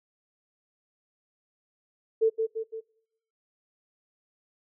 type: tone with echo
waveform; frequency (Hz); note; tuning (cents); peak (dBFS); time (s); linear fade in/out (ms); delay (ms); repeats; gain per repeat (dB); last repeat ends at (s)
sine; 445.8; A4; +23; -18; 2.21-2.3; 20; 170; 3; -5; 2.81
effects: noise-tail reverb RT60 0.8 s tail -25 dB re dry